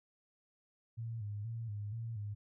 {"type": "tone with vibrato", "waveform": "sine", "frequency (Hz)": 108.9, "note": "A2", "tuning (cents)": -17, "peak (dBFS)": -38, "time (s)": [0.97, 2.35], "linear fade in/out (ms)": 20, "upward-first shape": "square", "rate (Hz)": 2.1, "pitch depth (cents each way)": 89, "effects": []}